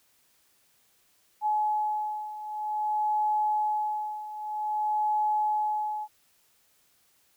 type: beating tone pair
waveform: sine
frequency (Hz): 849 / 849.52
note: G#5 / G#5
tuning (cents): +38 / +39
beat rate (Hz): 0.52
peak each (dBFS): -31 / -27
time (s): 1.41-6.08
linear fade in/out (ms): 50
effects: white hiss -66 dBFS RMS until 7.36 s